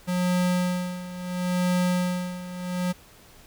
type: tone with tremolo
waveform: square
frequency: 180 Hz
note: F#3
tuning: 47 cents flat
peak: -21 dBFS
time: 0.07-2.93 s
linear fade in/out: 20 ms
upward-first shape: sine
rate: 0.73 Hz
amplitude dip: 80%
effects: pink hiss -52 dBFS RMS until 3.46 s